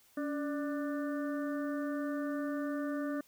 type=harmonic tone with a mistuned harmonic; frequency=296.4 Hz; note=D4; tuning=16 cents sharp; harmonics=1 / 2 / 4 / 5 / 6; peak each=-34 / -40 / -46 / -48 / -50 dBFS; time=0.17-3.21 s; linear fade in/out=5 ms; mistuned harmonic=1; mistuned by=-71 cents; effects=white hiss -65 dBFS RMS until 3.27 s